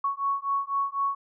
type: beating tone pair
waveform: sine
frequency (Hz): 1108.7 / 1112.7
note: C#6 / C#6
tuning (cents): 0 / +6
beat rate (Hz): 4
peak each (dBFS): -28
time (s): 0.04-1.15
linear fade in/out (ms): 5
effects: none